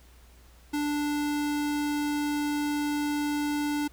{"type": "tone", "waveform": "square", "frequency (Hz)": 293.7, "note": "D4", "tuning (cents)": 0, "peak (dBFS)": -27, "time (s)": [0.73, 3.88], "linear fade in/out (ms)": 10, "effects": ["added 60 Hz sine -52 dBFS peak until 3.92 s", "pink hiss -59 dBFS RMS until 3.92 s"]}